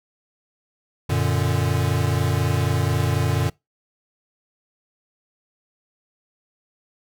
square chord, Gb augmented, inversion none, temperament equal, 92.5 / 116.54 / 146.83 Hz, Gb2 / Bb2 / D3, 0 / 0 / 0 cents, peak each -24 dBFS, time 1.09-3.5 s, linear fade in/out 10 ms, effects noise-tail reverb RT60 0.2 s tail -24 dB re dry

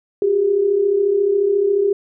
sine tone pair together, 370 / 404.2 Hz, F#4 / G#4, 0 / -47 cents, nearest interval major second, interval 153 cents, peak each -21 / -14 dBFS, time 0.22-1.93 s, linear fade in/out 2 ms, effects none

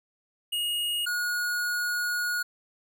square tone pair in turn, 2870 / 1446.7 Hz, F7 / F#6, +47 / -39 cents, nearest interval octave, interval 1186 cents, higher first, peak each -27 dBFS, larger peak neither, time 0.52-1.06 / 1.06-2.43 s, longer second, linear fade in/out 10 ms, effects none

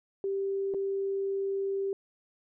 sine tone with dropouts, 392 Hz, G4, in tune, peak -28 dBFS, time 0.24-1.93 s, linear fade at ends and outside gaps 1 ms, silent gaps 0.739-0.745 s, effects none

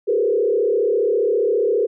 sine tone with frequency modulation, 440 Hz, A4, in tune, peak -15 dBFS, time 0.07-1.87 s, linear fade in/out 20 ms, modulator 34.8 Hz, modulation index 1.6, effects none

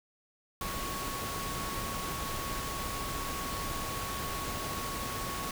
sine tone in noise, 1108.7 Hz, C#6, in tune, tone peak -39 dBFS, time 0.61-5.51 s, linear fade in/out 2 ms, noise pink, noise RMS -37 dBFS, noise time 0.61-5.51 s, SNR -5 dB, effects none

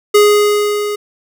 square tone with level ramp, 415.3 Hz, G#4, in tune, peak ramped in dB -5 to -18 dBFS, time 0.14-0.96 s, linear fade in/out 10 ms, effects none

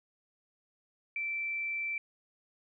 sine tone, 2335 Hz, D7, 11 cents flat, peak -32 dBFS, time 1.16-1.98 s, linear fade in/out 2 ms, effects none

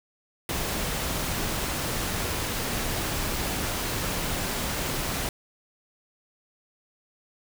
pink noise, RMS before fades -29 dBFS, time 0.49-5.29 s, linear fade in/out 2 ms, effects none

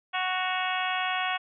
harmonic tone with a mistuned harmonic, 370 Hz, F#4, in tune, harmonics 2 / 3 / 4 / 5 / 6 / 7 / 8 / 9, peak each -31 / -33 / -34 / -35 / -36 / -36 / -37 / -38 dBFS, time 0.13-1.38 s, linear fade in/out 20 ms, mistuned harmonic 8, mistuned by -63 cents, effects none

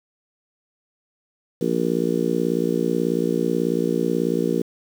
harmonic tone, 58.27 Hz, A#1, in tune, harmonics 3 / 4 / 5 / 6 / 7 / 8, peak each -26 / -26 / -26 / -26 / -26 / -26 dBFS, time 1.61-4.62 s, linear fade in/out 5 ms, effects 7-bit

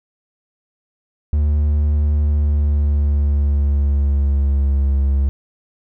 triangle tone with pitch glide, 74.1 to 68.74 Hz, D2 to C#2, +16 to -14 cents, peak -11 dBFS, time 1.33-5.29 s, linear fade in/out 0 ms, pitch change -130 cents, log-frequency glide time 2.17-4.94 s, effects none

